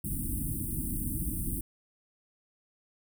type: band-stop noise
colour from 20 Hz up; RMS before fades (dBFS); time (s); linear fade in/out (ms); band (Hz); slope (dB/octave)
pink; -33; 0.04-1.61; 5; 330 to 8600; 96
effects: none